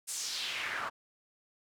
pink noise with band-pass filter sweep, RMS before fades -37 dBFS, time 0.07-0.9 s, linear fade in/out 20 ms, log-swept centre 8800 to 1100 Hz, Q 2.5, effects none

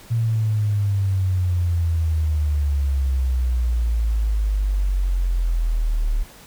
sine exponential sweep, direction down, 116.54 to 36.71 Hz, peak -17 dBFS, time 0.1-6.24 s, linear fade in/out 20 ms, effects pink hiss -45 dBFS RMS until 6.46 s

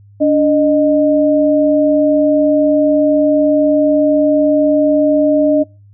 sine tone pair together, 290 / 614 Hz, D4 / D#5, -22 / -23 cents, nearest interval octave + minor second, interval 1299 cents, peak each -11 dBFS, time 0.2-5.64 s, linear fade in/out 20 ms, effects noise-tail reverb RT60 0.3 s tail -24 dB re dry + added 101 Hz sine -40 dBFS peak until 5.93 s

